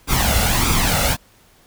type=noise with flanger; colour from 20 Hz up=pink; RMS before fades=-17 dBFS; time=0.07-1.17 s; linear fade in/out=50 ms; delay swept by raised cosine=0.83 to 1.47 ms; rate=1.6 Hz; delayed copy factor=+0.65; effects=pink hiss -53 dBFS RMS until 1.66 s